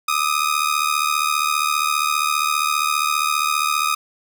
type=ring-modulated tone; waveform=sawtooth; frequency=1242 Hz; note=D#6; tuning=3 cents flat; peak=-11 dBFS; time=0.08-3.95 s; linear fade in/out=5 ms; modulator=37.5 Hz; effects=none